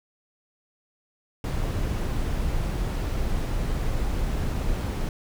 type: noise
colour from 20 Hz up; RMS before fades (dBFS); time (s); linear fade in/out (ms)
brown; -26; 1.44-5.09; 2
effects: none